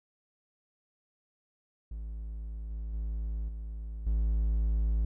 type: tone with level steps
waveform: triangle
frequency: 54.3 Hz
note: A1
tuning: 22 cents flat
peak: -34 / -32 / -29 / -34 / -23 dBFS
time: 1.91-5.05 s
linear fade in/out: 5 ms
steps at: 2.7 / 2.93 / 3.48 / 4.06 s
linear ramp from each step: 10 ms
effects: none